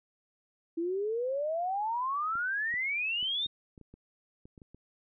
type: exponential sweep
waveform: sine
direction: up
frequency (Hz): 325.1 to 3729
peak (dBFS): -29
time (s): 0.77-3.47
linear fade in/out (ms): 10
type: clicks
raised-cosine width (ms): 3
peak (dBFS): -38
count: 11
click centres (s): 2.355 / 2.74 / 3.228 / 3.462 / 3.778 / 3.813 / 3.94 / 4.455 / 4.578 / 4.618 / 4.746
effects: none